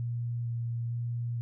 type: tone with vibrato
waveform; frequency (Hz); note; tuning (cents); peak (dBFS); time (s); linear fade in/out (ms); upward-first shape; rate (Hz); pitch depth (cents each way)
sine; 118.1; A#2; +23; -30; 0-1.41; 0; square; 1.1; 10
effects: none